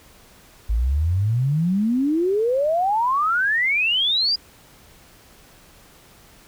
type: exponential sweep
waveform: sine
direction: up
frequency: 52 to 4942 Hz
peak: -17 dBFS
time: 0.69-4.36 s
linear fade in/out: 10 ms
effects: pink hiss -50 dBFS RMS until 6.47 s